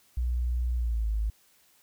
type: tone with pitch glide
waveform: sine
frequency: 60.7 to 53.46 Hz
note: B1 to A1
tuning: -29 to -49 cents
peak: -25 dBFS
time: 0.17-1.3 s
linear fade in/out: 5 ms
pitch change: -220 cents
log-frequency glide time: 0.76-1.09 s
effects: white hiss -63 dBFS RMS until 1.82 s